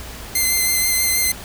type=tone with vibrato; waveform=5% pulse; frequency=2076 Hz; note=C7; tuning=14 cents flat; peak=-6 dBFS; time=0.35-1.32 s; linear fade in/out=5 ms; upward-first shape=sine; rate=6.2 Hz; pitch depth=20 cents each way; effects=added 60 Hz sine -38 dBFS peak until 1.44 s + pink hiss -35 dBFS RMS until 1.44 s